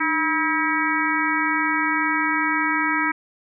harmonic tone with a mistuned harmonic, 321.8 Hz, E4, 42 cents flat, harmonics 1 / 3 / 4 / 5 / 6 / 7, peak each -26 / -26 / -26 / -26 / -26 / -26 dBFS, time 0-3.12 s, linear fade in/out 10 ms, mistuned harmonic 1, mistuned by -100 cents, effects none

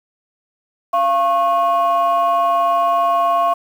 sine tone pair together, 688.5 / 1093 Hz, F5 / C#6, -25 / -25 cents, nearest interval minor sixth, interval 800 cents, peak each -14 dBFS, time 0.93-3.54 s, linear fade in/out 10 ms, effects tanh soft clip ceiling -9 dBFS + 7-bit

